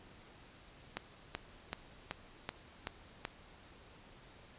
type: click train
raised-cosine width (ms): 0.3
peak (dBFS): -21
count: 7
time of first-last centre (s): 0.97-3.251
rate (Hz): 2.63
effects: pink hiss -58 dBFS RMS until 4.58 s + resampled to 8000 Hz